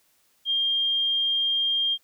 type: tone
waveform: sine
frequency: 3207 Hz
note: G7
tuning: 39 cents sharp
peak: -21 dBFS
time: 0.45-1.98 s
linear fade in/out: 50 ms
effects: white hiss -65 dBFS RMS until 2.03 s